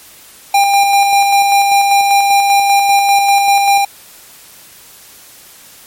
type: tone with tremolo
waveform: square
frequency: 799 Hz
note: G5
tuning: 33 cents sharp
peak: -7 dBFS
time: 0.54-3.85 s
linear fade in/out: 5 ms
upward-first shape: square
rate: 5.1 Hz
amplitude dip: 30%
effects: white hiss -39 dBFS RMS until 5.86 s + MP3 64 kbps